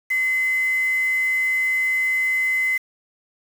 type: tone with quantisation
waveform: sine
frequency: 2045 Hz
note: C7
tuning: 40 cents flat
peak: -18 dBFS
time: 0.1-2.78 s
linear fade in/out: 10 ms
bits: 6
effects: none

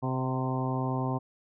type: harmonic tone with a mistuned harmonic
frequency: 130 Hz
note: C3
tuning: 11 cents flat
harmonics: 1 / 2 / 3 / 4 / 5 / 6 / 7 / 8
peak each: -30 / -33 / -38 / -41 / -40 / -39 / -38 / -39 dBFS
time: 0.02-1.19 s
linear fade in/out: 20 ms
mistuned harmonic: 6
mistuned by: -28 cents
effects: none

